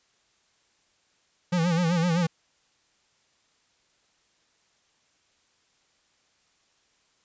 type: tone with vibrato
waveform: square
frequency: 170.9 Hz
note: F3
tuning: 37 cents flat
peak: -22 dBFS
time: 1.52-2.27 s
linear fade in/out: 10 ms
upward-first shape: sine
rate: 7.8 Hz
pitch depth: 98 cents each way
effects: white hiss -67 dBFS RMS until 7.24 s + resampled to 16000 Hz